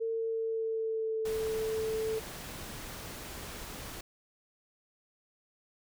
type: tone with pitch glide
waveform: sine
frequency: 452.6 to 440.7 Hz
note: A4 to A4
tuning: +49 to +3 cents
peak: -30 dBFS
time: 0-2.2 s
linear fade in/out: 20 ms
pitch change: -46 cents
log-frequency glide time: 0.14-1.3 s
type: noise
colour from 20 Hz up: pink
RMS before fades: -43 dBFS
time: 1.25-4.01 s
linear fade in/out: 5 ms
effects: none